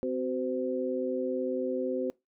sine tone cluster, 257.8 / 375.8 / 514 Hz, C4 / F#4 / C5, -26 / +27 / -31 cents, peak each -33 / -33 / -32 dBFS, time 0.03-2.1 s, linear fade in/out 0 ms, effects noise-tail reverb RT60 0.2 s tail -23 dB re dry

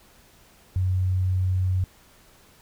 sine tone, 92.6 Hz, F#2, 2 cents sharp, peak -20 dBFS, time 0.76-1.84 s, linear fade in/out 0 ms, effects pink hiss -55 dBFS RMS until 2.61 s

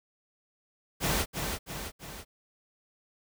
pink noise with echo, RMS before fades -28 dBFS, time 1-1.26 s, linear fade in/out 50 ms, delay 330 ms, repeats 3, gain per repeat -5 dB, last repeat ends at 2.25 s, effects none

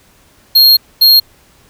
square tone bursts at uneven times, 4246 Hz, C8, 25 cents sharp, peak -4 dBFS, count 2, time 0.55-0.77 / 1.01-1.2 s, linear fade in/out 10 ms, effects pink hiss -48 dBFS RMS until 1.69 s

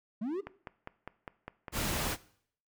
triangle linear sweep, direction up, 197 to 415.3 Hz, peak -30 dBFS, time 0.21-0.41 s, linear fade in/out 10 ms
click train, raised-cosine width 0.5 ms, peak -25 dBFS, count 8, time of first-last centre 0.47-1.884 s, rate 4.95 Hz
pink noise, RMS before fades -33 dBFS, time 1.72-2.17 s, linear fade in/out 50 ms
effects noise-tail reverb RT60 0.6 s tail -19 dB re dry

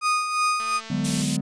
35% pulse tone with tremolo, 1237 Hz, D#6, 10 cents flat, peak -17 dBFS, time 0.01-0.81 s, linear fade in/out 50 ms, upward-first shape sine, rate 2.8 Hz, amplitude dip 55%
click train, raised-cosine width 0.2 ms, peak -22 dBFS, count 139, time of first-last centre 0.6-1.219 s, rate 223 Hz
triangle chord, G# half-diminished seventh, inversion second, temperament just, 149.51 / 186.89 / 207.7 / 249.2 Hz, D3 / F#3 / G#3 / B3, +31 / +18 / 0 / +16 cents, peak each -26 dBFS, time 0.9-1.41 s, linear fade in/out 5 ms
white band-stop noise, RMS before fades -28 dBFS, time 1.04-1.37 s, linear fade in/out 10 ms, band 440 to 2300 Hz, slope 24 dB/octave
effects resampled to 22050 Hz

